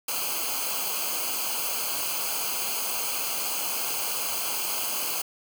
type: noise with comb filter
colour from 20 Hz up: white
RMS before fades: -29 dBFS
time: 0.08-5.22 s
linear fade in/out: 5 ms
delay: 0.54 ms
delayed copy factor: -0.85
effects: none